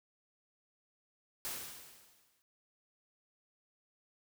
white noise with exponential decay, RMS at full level -38 dBFS, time 1.45-2.42 s, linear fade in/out 0 ms, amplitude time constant 210 ms, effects none

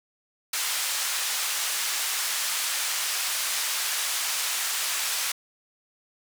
white band-pass noise, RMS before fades -28 dBFS, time 0.53-5.32 s, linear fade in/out 5 ms, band 1000 to 9800 Hz, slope 12 dB/octave, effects none

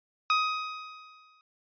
sawtooth tone with exponential decay, 1257 Hz, D#6, 17 cents sharp, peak -17 dBFS, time 0.3-1.41 s, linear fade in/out 1 ms, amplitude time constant 240 ms, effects resampled to 11025 Hz

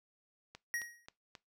click train, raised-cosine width 0.2 ms, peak -31 dBFS, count 4, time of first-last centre 0.55-1.352 s, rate 3.74 Hz
square tone with exponential decay, 1891 Hz, A#6, 24 cents sharp, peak -33 dBFS, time 0.74-1.06 s, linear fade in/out 0 ms, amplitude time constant 69 ms
effects noise-tail reverb RT60 0.2 s tail -21 dB re dry

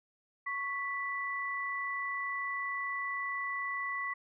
sine tone pair together, 1108.7 / 1975.5 Hz, C#6 / B6, 0 / 0 cents, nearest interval minor seventh, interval 1000 cents, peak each -37 / -35 dBFS, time 0.46-4.14 s, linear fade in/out 10 ms, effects none

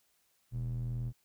square tone with band-pass filter, 40.48 Hz, E1, 31 cents flat, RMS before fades -36 dBFS, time 0.51-1.13 s, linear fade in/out 50 ms, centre 110 Hz, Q 3.6, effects white hiss -73 dBFS RMS until 1.24 s

